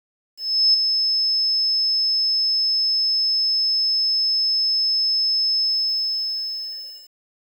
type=tone with ADSR envelope; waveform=sine; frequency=5220 Hz; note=E8; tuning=18 cents flat; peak=-11 dBFS; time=0.37-7.11 s; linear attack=370 ms; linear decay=6 ms; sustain=-6 dB; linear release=1500 ms; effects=8-bit